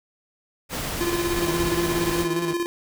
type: noise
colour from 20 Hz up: pink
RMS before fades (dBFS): -29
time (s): 0.69-2.27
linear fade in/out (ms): 50
type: tone with tremolo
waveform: square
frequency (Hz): 345.3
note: F4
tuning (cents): -20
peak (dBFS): -22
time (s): 1.01-2.66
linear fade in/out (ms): 0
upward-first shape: square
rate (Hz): 17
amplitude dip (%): 50
type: tone with vibrato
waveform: sawtooth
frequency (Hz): 164.81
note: E3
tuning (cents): 0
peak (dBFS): -25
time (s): 1.36-2.53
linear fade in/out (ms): 0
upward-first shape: triangle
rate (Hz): 5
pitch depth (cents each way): 72
effects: none